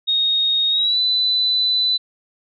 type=tone with pitch glide; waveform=sine; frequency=3729 to 3997 Hz; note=A#7 to B7; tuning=0 to +20 cents; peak=-15 dBFS; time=0.07-1.98 s; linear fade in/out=20 ms; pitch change=+120 cents; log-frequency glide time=0.7-0.99 s; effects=none